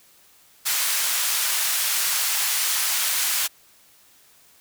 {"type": "band-pass noise", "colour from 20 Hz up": "white", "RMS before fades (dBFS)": -23, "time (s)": [0.65, 3.48], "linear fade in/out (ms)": 20, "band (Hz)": [1100, 16000], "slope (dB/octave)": 12, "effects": ["white hiss -55 dBFS RMS until 4.6 s"]}